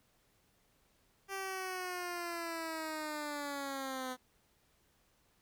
10% pulse linear sweep, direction down, 392 to 252.2 Hz, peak -30 dBFS, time 1.28-4.17 s, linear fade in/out 50 ms, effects pink hiss -72 dBFS RMS until 5.41 s

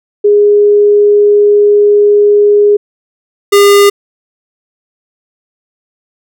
sine / square tone pair in turn, 412.7 / 404.2 Hz, G#4 / G#4, -11 / -47 cents, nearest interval unison, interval 36 cents, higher first, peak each -3 dBFS, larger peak neither, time 0.24-2.77 / 3.52-3.9 s, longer first, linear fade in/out 10 ms, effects none

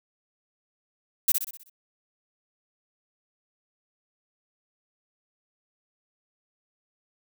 violet noise with echo, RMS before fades -19 dBFS, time 1.28-1.32 s, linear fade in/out 5 ms, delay 63 ms, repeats 6, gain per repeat -6 dB, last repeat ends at 1.698 s, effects none

